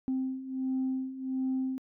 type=beating tone pair; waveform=sine; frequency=260.6 / 262 Hz; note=C4 / C4; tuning=-7 / +2 cents; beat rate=1.4 Hz; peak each=-34 / -30 dBFS; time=0.08-1.78 s; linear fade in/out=0 ms; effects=tanh soft clip ceiling -24 dBFS